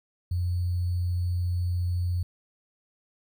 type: tone with sample-and-hold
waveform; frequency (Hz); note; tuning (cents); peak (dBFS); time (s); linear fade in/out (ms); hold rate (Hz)
sine; 88.6; F2; +25; -24; 0.31-2.23; 5; 4410
effects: none